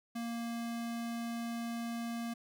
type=tone; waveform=square; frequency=233.1 Hz; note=A#3; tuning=in tune; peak=-37 dBFS; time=0.15-2.34 s; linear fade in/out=10 ms; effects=none